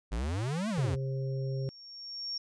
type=exponential two-way sweep; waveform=square; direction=up then down; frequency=49.51 to 231.1 to 75 Hz; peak=-31 dBFS; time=0.11-0.96 s; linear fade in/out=20 ms; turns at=0.69 s
type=harmonic tone; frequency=133.8 Hz; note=C3; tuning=39 cents sharp; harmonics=1 / 3 / 4; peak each=-31 / -41 / -43 dBFS; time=0.78-1.69 s; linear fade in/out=0 ms
type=tone with exponential growth; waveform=sine; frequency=5520 Hz; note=F8; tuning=21 cents flat; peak=-32 dBFS; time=0.95-2.38 s; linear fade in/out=5 ms; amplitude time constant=310 ms
effects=resampled to 22050 Hz